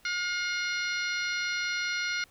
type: harmonic tone with a mistuned harmonic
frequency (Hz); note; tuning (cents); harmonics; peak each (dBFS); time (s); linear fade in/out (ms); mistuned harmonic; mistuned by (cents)
715; F5; +41; 2 / 3 / 4 / 5 / 6 / 7 / 8; -32 / -33 / -41 / -43 / -37 / -45 / -41; 0.05-2.24; 2; 6; -35
effects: pink hiss -61 dBFS RMS until 2.3 s